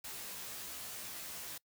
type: noise with comb filter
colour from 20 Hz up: white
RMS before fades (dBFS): -45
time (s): 0.04-1.58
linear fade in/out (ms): 5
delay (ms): 16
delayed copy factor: +0.85
effects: noise-tail reverb RT60 0.1 s tail -23 dB re dry